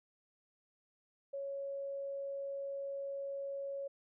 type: tone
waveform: sine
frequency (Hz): 554.4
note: C#5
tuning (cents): 0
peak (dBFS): -38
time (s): 1.33-3.88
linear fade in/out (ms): 10
effects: none